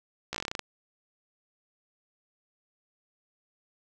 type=slowing click train; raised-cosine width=0.2 ms; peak=-15 dBFS; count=11; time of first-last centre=0.33-0.593 s; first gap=15 ms; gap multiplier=1.12; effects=none